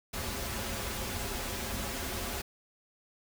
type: noise with comb filter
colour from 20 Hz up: pink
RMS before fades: -36 dBFS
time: 0.13-2.42 s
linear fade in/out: 10 ms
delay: 6.5 ms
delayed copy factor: -0.6
effects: none